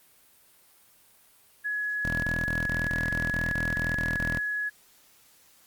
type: tone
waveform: sine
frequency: 1686 Hz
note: G#6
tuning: 26 cents sharp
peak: -27 dBFS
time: 1.64-4.7 s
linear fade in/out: 20 ms
type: tone bursts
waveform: 10% pulse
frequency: 40.86 Hz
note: E1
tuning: 14 cents flat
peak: -22 dBFS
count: 11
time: 2.05-4.39 s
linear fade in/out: 0 ms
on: 190 ms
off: 25 ms
effects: white hiss -59 dBFS RMS until 5.66 s + Opus 32 kbps